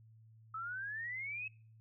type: exponential sweep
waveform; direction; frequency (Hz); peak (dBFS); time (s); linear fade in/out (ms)
sine; up; 1284 to 2603; -39; 0.54-1.48; 5
effects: noise-tail reverb RT60 0.5 s tail -26 dB re dry + added 111 Hz sine -58 dBFS peak until 1.8 s